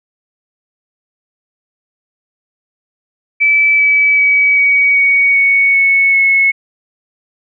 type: tone with pitch steps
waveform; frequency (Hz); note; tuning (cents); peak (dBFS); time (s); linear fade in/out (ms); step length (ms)
sine; 2309 / 2292 / 2275 / 2258 / 2241 / 2224 / 2207 / 2191; D7 / D7 / C#7 / C#7 / C#7 / C#7 / C#7 / C#7; -30 / -43 / +44 / +31 / +18 / +5 / -8 / -21; -7; 3.4-6.52; 20; 390
effects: none